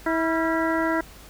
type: harmonic tone with a mistuned harmonic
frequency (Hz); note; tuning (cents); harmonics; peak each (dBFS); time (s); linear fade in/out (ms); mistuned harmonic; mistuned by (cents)
324.9; E4; -25; 1 / 2 / 3 / 4 / 5 / 6; -24 / -27 / -29 / -30 / -31 / -32; 0.06-1.01; 5; 4; +81
effects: added 50 Hz sine -47 dBFS peak until 1.29 s + pink hiss -47 dBFS RMS until 1.29 s